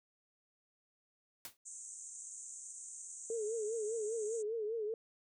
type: noise with exponential decay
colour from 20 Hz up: white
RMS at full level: -42 dBFS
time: 1.45-1.57 s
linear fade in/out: 1 ms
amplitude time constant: 25 ms
type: band-pass noise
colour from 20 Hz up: pink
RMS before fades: -49 dBFS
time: 1.65-4.43 s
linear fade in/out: 20 ms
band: 6400 to 8700 Hz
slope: 96 dB/octave
type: tone with vibrato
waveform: sine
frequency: 440 Hz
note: A4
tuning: in tune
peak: -35 dBFS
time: 3.3-4.94 s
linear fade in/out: 2 ms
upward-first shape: triangle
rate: 5 Hz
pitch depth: 120 cents each way
effects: none